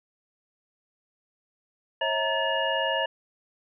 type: tone cluster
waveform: sine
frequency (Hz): 544 / 643 / 929 / 1729 / 2855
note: C#5 / E5 / A#5 / A6 / F7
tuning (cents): -33 / -43 / -6 / -31 / +37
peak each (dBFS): -30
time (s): 2.01-3.06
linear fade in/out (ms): 5
effects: none